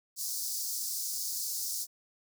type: high-pass noise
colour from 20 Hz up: pink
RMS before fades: -35 dBFS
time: 0.16-1.87 s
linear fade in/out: 50 ms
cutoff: 4700 Hz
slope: 48 dB/octave
effects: none